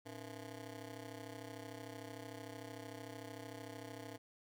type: ring-modulated tone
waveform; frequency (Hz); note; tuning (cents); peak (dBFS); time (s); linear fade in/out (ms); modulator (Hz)
15% pulse; 192.3; G3; -33; -38; 0.05-4.18; 20; 79.5
effects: none